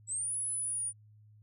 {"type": "linear two-way sweep", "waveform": "sine", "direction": "up then down", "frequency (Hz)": [7700, 10290, 9410], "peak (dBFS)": -32, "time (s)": [0.07, 0.93], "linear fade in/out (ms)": 50, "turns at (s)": 0.37, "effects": ["added 106 Hz sine -56 dBFS peak until 1.42 s"]}